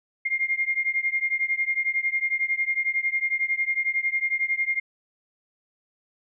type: beating tone pair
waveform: sine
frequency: 2116 / 2127 Hz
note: C7 / C7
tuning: +19 / +28 cents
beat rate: 11 Hz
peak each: -25 / -26 dBFS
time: 0.25-4.8 s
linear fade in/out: 10 ms
effects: none